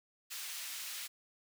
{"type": "high-pass noise", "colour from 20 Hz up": "pink", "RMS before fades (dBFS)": -43, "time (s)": [0.3, 1.08], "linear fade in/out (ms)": 20, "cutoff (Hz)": 2400, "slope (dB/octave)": 12, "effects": []}